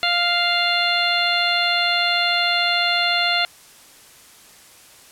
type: harmonic tone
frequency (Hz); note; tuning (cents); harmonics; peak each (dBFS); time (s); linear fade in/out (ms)
698.5; F5; 0; 1 / 2 / 3 / 4 / 5 / 6; -24 / -24 / -24 / -24 / -24 / -24; 0.03-3.45; 0
effects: white hiss -47 dBFS RMS until 5.11 s + low-pass 12000 Hz 12 dB/octave